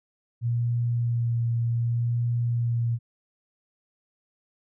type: tone with vibrato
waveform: sine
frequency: 118.1 Hz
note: A#2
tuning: 23 cents sharp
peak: -22 dBFS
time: 0.41-2.99 s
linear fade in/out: 50 ms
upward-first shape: sine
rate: 0.66 Hz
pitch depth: 16 cents each way
effects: none